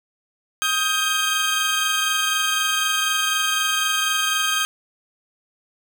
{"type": "tone cluster", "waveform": "25% pulse", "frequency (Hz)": [1257, 1585, 3194], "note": ["D#6", "G6", "G7"], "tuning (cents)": [17, 19, 32], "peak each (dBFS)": -20, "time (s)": [0.62, 4.65], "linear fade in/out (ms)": 0, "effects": ["8-bit"]}